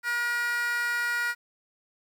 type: tone with high-pass filter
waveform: 15% pulse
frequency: 478 Hz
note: A#4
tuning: 43 cents sharp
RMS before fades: -28 dBFS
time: 0.03-1.35 s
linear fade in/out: 50 ms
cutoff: 1600 Hz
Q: 4.5
effects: 10-bit